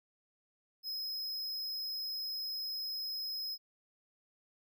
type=tone; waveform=square; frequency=5110 Hz; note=D#8; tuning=45 cents sharp; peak=-37 dBFS; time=0.83-3.58 s; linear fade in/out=50 ms; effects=none